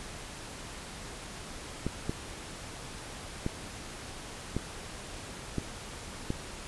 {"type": "clicks", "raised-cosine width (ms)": 3, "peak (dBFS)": -17, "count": 6, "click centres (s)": [1.866, 2.095, 3.464, 4.566, 5.583, 6.304], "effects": ["pink hiss -43 dBFS RMS until 6.67 s", "resampled to 24000 Hz"]}